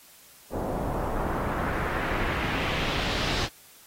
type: noise with low-pass filter sweep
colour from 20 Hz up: pink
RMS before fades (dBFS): -29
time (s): 0.5-3.49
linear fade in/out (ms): 50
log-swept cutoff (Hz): 640 to 4800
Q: 1.5
effects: white hiss -53 dBFS RMS until 3.86 s + AAC 48 kbps